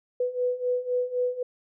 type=beating tone pair; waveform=sine; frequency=493.9 / 497.8 Hz; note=B4 / B4; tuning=0 / +14 cents; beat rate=3.9 Hz; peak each=-29 / -26 dBFS; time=0.2-1.43 s; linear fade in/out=5 ms; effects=none